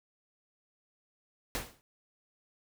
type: noise with exponential decay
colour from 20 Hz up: pink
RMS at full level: -32 dBFS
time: 1.55-1.81 s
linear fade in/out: 0 ms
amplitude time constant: 55 ms
effects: none